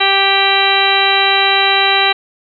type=harmonic tone; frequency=392 Hz; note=G4; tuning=in tune; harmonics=1 / 2 / 3 / 4 / 5 / 6 / 7 / 8 / 10; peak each=-21 / -16 / -20 / -21 / -19 / -18 / -20 / -19 / -16 dBFS; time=0-2.13 s; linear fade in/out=10 ms; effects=none